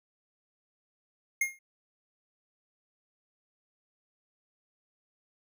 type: tone with exponential decay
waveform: square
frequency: 2135 Hz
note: C7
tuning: 34 cents sharp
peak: -23 dBFS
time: 1.41-1.59 s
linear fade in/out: 5 ms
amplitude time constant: 38 ms
effects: none